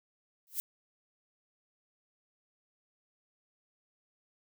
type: noise with exponential growth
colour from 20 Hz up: violet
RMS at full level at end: -30 dBFS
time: 0.47-0.6 s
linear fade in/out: 0 ms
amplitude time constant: 27 ms
effects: none